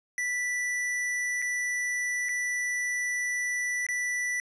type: tone with dropouts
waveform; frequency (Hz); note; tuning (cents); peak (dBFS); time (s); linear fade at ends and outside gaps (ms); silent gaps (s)
square; 1971; B6; -4; -28; 0.18-4.4; 1; 1.419-1.423 / 2.287-2.291 / 3.866-3.887
effects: resampled to 22050 Hz + 10-bit